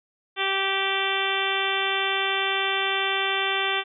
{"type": "harmonic tone", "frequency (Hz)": 389, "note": "G4", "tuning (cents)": -13, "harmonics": [1, 2, 3, 4, 5, 6, 7, 8, 9], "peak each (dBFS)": [-31, -31, -31, -31, -31, -31, -31, -31, -31], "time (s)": [0.36, 3.84], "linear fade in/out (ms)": 50, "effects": []}